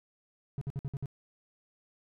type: tone bursts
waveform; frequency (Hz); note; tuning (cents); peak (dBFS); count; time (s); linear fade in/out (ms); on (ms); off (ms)
triangle; 138.59; C#3; 0; -30; 6; 0.58-1.058; 0; 33; 56
effects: none